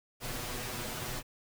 pink noise with comb filter, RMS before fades -38 dBFS, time 0.2-1.23 s, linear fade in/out 50 ms, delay 8.1 ms, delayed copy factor +0.85, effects none

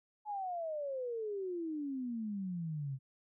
sine exponential sweep, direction down, 859 to 130 Hz, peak -36 dBFS, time 0.25-2.99 s, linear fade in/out 50 ms, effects none

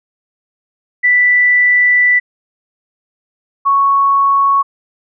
sine tone pair in turn, 1975.5 / 1108.7 Hz, B6 / C#6, 0 / 0 cents, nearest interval minor seventh, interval 1000 cents, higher first, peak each -7 / -8 dBFS, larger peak first, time 1.03-2.2 / 3.65-4.63 s, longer first, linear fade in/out 20 ms, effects none

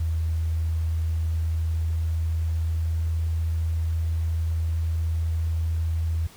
sine tone with pitch glide, 80.9 to 81.56 Hz, E2 to E2, -32 to -18 cents, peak -22 dBFS, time 0-6.27 s, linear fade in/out 5 ms, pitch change +14 cents, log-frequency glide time 0.32-4.12 s, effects pink hiss -49 dBFS RMS until 6.36 s

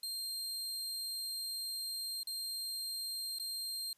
sawtooth tone with dropouts, 4186 Hz, C8, in tune, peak -35 dBFS, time 0.03-3.93 s, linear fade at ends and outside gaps 2 ms, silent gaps 2.232-2.271 / 3.386-3.397 s, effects white hiss -73 dBFS RMS until 3.97 s + resampled to 32000 Hz

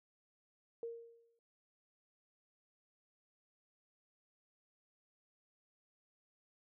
sine tone with exponential decay, 464.3 Hz, A#4, 7 cents flat, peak -38 dBFS, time 0.83-1.39 s, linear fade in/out 1 ms, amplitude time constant 120 ms, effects none

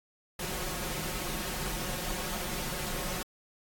pink noise with comb filter, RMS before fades -35 dBFS, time 0.39-3.23 s, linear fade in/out 5 ms, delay 5.5 ms, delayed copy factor +0.8, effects AAC 64 kbps

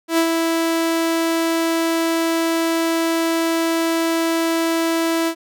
sawtooth tone with ADSR envelope, 329.6 Hz, E4, in tune, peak -9 dBFS, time 0.08-5.35 s, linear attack 100 ms, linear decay 78 ms, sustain -4 dB, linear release 73 ms, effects none

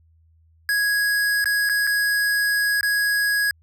square tone with dropouts, 1661.2 Hz, G#6, in tune, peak -19 dBFS, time 0.69-3.51 s, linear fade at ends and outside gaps 1 ms, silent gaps 1.443-1.457 / 1.691-1.696 / 1.869-1.873 / 2.81-2.83 s, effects added 81 Hz sine -54 dBFS peak until 3.62 s

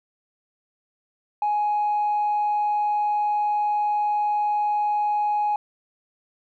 triangle tone with tanh clipping, 835 Hz, G#5, 9 cents sharp, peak -20 dBFS, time 1.42-5.56 s, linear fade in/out 2 ms, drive 5 dB, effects none

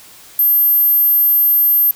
sine tone, 12940 Hz, G#9, 46 cents flat, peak -9 dBFS, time 0.39-1.91 s, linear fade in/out 2 ms, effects white hiss -41 dBFS RMS until 1.95 s

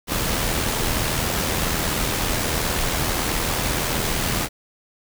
pink noise with amplitude modulation, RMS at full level -21 dBFS, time 0.07-4.49 s, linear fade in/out 50 ms, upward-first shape sine, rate 81.4 Hz, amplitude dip 40%, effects none

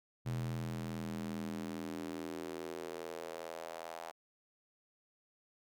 square tone with high-pass filter sweep, 41.2 Hz, E1, in tune, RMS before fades -42 dBFS, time 0.25-4.12 s, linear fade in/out 20 ms, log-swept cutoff 120 to 730 Hz, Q 2.8, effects none

